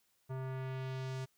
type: tone with low-pass filter sweep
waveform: square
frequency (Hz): 131.2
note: C3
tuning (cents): +5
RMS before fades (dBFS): -40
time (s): 0.29-1.26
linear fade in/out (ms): 20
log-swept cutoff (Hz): 1100 to 7800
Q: 1
effects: white hiss -75 dBFS RMS until 1.37 s